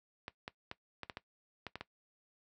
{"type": "clicks", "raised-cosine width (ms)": 0.3, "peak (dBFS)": -25, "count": 9, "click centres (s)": [0.281, 0.479, 0.714, 1.033, 1.098, 1.171, 1.667, 1.756, 1.81], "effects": ["noise-tail reverb RT60 0.1 s tail -18 dB re dry", "high-pass 60 Hz 12 dB/octave"]}